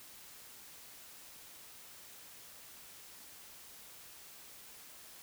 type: silence
effects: white hiss -54 dBFS RMS until 5.22 s